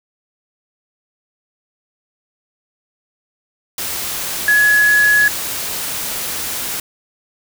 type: tone in noise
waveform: sine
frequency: 1688 Hz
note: G#6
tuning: 28 cents sharp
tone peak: -9 dBFS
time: 4.48-5.28 s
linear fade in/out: 2 ms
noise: white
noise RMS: -23 dBFS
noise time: 3.78-6.8 s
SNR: +11 dB
effects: none